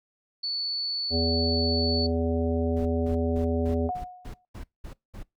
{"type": "tone", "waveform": "sine", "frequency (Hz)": 4458, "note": "C#8", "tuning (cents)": 9, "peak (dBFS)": -27, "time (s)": [0.43, 2.07], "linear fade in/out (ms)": 10}
{"type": "harmonic tone", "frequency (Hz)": 82.7, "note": "E2", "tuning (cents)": 6, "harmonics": [1, 3, 5, 7, 9], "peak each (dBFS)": [-27, -28, -30, -32, -39], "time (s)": [1.1, 3.91], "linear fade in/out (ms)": 50}
{"type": "noise bursts", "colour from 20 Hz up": "brown", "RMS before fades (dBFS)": -38, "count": 9, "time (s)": [2.76, 5.233], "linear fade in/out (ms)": 10, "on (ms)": 97, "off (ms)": 200}
{"type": "tone with exponential decay", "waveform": "sine", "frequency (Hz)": 727, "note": "F#5", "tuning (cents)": -31, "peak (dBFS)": -25, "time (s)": [3.89, 4.45], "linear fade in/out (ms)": 1, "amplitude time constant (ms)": 120}
{"effects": ["noise-tail reverb RT60 0.2 s tail -23 dB re dry"]}